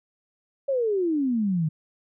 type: exponential sweep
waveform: sine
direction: down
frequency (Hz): 566 to 150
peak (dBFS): -21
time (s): 0.68-1.69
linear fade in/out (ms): 10
effects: none